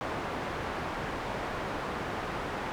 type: low-pass noise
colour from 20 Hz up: white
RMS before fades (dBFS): -35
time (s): 0.01-2.72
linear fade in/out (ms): 0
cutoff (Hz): 1200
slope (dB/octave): 12
effects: none